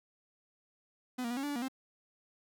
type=tone with pitch steps; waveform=45% pulse; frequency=251.6 / 234.4 / 243.5 / 273.1 / 290 / 288 / 238.9 / 263.5 Hz; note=B3 / A#3 / B3 / C#4 / D4 / D4 / A#3 / C4; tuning=+32 / +10 / -24 / -26 / -22 / -34 / +43 / +12 cents; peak=-34 dBFS; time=1.18-1.684 s; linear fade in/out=10 ms; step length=63 ms; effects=none